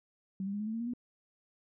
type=tone with pitch steps; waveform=sine; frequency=192 / 198.66 / 205.5 / 212.7 / 220 / 227.7 / 235.6 / 243.7 Hz; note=G3 / G3 / G#3 / G#3 / A3 / A#3 / A#3 / B3; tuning=-36 / +23 / -18 / +42 / 0 / -40 / +19 / -23 cents; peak=-33 dBFS; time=0.4-0.936 s; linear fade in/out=2 ms; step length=67 ms; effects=none